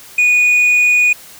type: tone with tanh clipping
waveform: sine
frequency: 2463 Hz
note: D#7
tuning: 18 cents flat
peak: -9 dBFS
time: 0.18-1.13 s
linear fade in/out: 5 ms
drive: 3 dB
effects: white hiss -38 dBFS RMS until 1.39 s